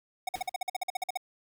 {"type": "tone bursts", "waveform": "square", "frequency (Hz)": 743, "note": "F#5", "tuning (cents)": 7, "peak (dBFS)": -29, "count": 14, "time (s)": [0.27, 1.174], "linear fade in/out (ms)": 5, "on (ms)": 20, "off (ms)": 48}
{"type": "noise with exponential decay", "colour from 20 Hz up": "pink", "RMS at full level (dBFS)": -41, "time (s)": [0.35, 0.52], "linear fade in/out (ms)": 5, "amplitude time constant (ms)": 36}
{"effects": []}